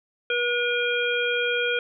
harmonic tone with a mistuned harmonic, 482.5 Hz, B4, 40 cents flat, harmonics 1 / 3 / 5 / 7, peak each -26 / -26 / -28 / -30 dBFS, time 0.3-1.79 s, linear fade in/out 2 ms, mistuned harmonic 7, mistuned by -73 cents, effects none

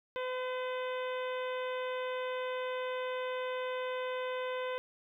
harmonic tone, 508 Hz, B4, 49 cents sharp, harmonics 1 / 2 / 3 / 4 / 5 / 6 / 7, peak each -35 / -41 / -45 / -47 / -49 / -51 / -52 dBFS, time 0.16-4.78 s, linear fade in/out 0 ms, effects 12-bit

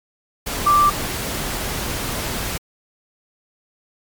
sine tone in noise, 1174.7 Hz, D6, in tune, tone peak -11 dBFS, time 0.66-0.9 s, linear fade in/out 10 ms, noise pink, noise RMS -25 dBFS, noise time 0.46-2.58 s, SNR +11 dB, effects MP3 96 kbps

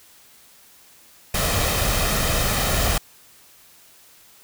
pink noise with comb filter, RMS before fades -21 dBFS, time 1.34-2.98 s, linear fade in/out 5 ms, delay 1.6 ms, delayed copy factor +0.5, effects white hiss -51 dBFS RMS until 4.43 s

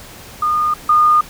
sine tone pair in turn, 1221 / 1221 Hz, D#6 / D#6, -33 / -33 cents, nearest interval unison, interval 0 cents, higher neither, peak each -13 / -8 dBFS, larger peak second, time 0.42-0.74 / 0.89-1.21 s, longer neither, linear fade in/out 5 ms, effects pink hiss -37 dBFS RMS until 1.29 s

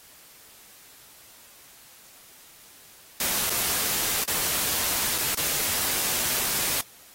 white noise with dropouts, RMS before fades -26 dBFS, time 3.2-6.81 s, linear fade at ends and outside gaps 2 ms, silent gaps 3.497-3.502 / 4.239-4.278 / 5.18-5.184 / 5.347-5.372 s, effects white hiss -51 dBFS RMS until 7.14 s + AAC 48 kbps

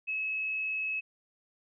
sine tone, 2579 Hz, E7, 39 cents flat, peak -30 dBFS, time 0.07-1.01 s, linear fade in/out 20 ms, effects none

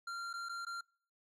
square tone with dropouts, 1382 Hz, F6, 19 cents flat, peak -40 dBFS, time 0.07-0.81 s, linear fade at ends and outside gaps 5 ms, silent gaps 0.331-0.337 / 0.488-0.493 / 0.651-0.666 s, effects noise-tail reverb RT60 0.5 s tail -26 dB re dry + low-pass 7000 Hz 12 dB/octave

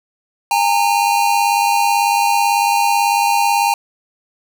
square tone pair together, 814.9 / 913 Hz, G#5 / A#5, -33 / -36 cents, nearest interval major second, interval 197 cents, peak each -16 dBFS, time 0.51-3.74 s, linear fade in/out 2 ms, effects none

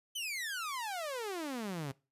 sawtooth exponential sweep, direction down, 3120 to 129.9 Hz, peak -33 dBFS, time 0.15-1.92 s, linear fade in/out 10 ms, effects noise-tail reverb RT60 0.3 s tail -22 dB re dry + resampled to 32000 Hz

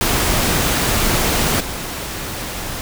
pink noise with level steps, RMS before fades -17 / -26 dBFS, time 0.01-2.81 s, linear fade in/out 0 ms, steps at 1.6 s, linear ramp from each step 5 ms, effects none

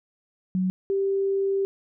sine tone pair in turn, 185.6 / 391.6 Hz, F#3 / G4, +6 / -2 cents, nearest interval octave + minor second, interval 1292 cents, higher second, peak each -21 dBFS, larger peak neither, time 0.55-0.7 / 0.9-1.65 s, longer second, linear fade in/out 0 ms, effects none

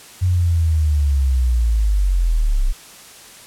sine linear sweep, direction down, 92.2 to 30.87 Hz, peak -13 dBFS, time 0.21-2.73 s, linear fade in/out 20 ms, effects white hiss -41 dBFS RMS until 3.46 s + low-pass 11000 Hz 12 dB/octave

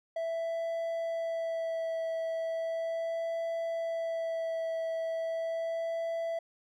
triangle tone with vibrato, 659 Hz, E5, 1 cent flat, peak -29 dBFS, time 0.16-6.39 s, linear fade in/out 5 ms, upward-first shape sine, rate 0.37 Hz, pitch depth 13 cents each way, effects none

